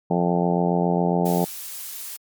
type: harmonic tone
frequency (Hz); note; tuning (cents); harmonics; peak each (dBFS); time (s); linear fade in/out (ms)
87.31; F2; 0; 2 / 3 / 4 / 5 / 6 / 7 / 8 / 9 / 10; -21 / -29 / -28 / -26 / -32 / -29 / -29 / -28 / -32; 0.1-1.45; 10
type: noise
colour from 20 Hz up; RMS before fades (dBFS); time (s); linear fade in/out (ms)
blue; -34; 1.25-2.17; 10
effects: MP3 96 kbps